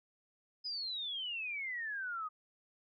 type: exponential sweep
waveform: sine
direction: down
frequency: 5060 to 1226 Hz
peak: -37 dBFS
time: 0.64-2.29 s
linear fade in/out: 20 ms
effects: none